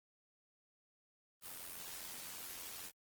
white noise with amplitude modulation, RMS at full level -45 dBFS, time 1.41-2.92 s, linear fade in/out 50 ms, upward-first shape sine, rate 87.6 Hz, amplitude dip 70%, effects Opus 24 kbps

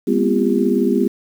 sine tone cluster, 201.8 / 239 / 258.9 / 344.6 / 399.6 Hz, G#3 / A#3 / C4 / F4 / G4, -49 / +43 / -18 / -23 / +33 cents, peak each -20 dBFS, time 0.07-1.08 s, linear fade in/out 10 ms, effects 7-bit

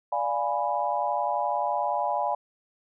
sine chord, D diminished seventh, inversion none, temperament equal, 587.3 / 698.5 / 830.6 / 987.8 Hz, D5 / F5 / Ab5 / Cb6, 0 / 0 / 0 / 0 cents, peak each -31 / -30 / -28 / -30 dBFS, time 0.12-2.35 s, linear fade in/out 5 ms, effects none

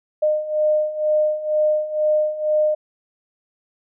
sine beating tone pair, 609 / 611.1 Hz, D#5 / D#5, -37 / -31 cents, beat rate 2.1 Hz, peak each -22 / -18 dBFS, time 0.22-2.75 s, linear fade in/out 10 ms, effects none

